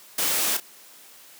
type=noise with echo; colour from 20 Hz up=white; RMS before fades=-24 dBFS; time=0.18-0.57 s; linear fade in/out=5 ms; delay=31 ms; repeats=1; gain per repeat=-10 dB; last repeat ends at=0.601 s; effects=white hiss -49 dBFS RMS until 1.39 s + high-pass 200 Hz 12 dB/octave